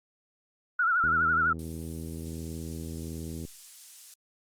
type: tone with vibrato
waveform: sine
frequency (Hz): 1396.9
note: F6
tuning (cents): 0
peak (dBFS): -22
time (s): 0.79-1.53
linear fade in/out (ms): 5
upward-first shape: triangle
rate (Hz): 12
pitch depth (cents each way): 120
type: click train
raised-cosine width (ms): 3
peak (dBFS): -26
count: 197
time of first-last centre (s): 1.04-3.451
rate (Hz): 81.3
type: noise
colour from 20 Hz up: violet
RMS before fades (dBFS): -41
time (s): 1.59-4.14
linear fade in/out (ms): 2
effects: low-pass 9000 Hz 12 dB/octave + Opus 48 kbps